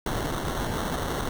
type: noise with sample-and-hold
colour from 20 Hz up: pink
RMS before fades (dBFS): -29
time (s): 0.06-1.29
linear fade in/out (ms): 2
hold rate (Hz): 2450
effects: none